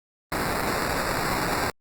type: noise with sample-and-hold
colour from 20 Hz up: white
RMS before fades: -26 dBFS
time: 0.32-1.7 s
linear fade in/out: 0 ms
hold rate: 3150 Hz
effects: Opus 32 kbps